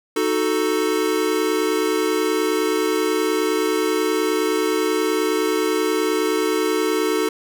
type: chord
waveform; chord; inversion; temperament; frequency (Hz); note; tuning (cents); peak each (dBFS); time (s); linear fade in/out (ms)
square; D# diminished; none; equal; 311.1 / 370 / 440; D#4 / F#4 / A4; 0 / 0 / 0; -24 / -24 / -22; 0.16-7.29; 5
effects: none